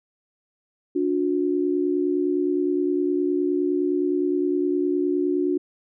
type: tone pair together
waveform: sine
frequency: 291.6 / 361.3 Hz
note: D4 / F#4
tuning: -12 / -41 cents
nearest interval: major third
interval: 371 cents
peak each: -23 / -22 dBFS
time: 0.95-5.58 s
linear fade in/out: 10 ms
effects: none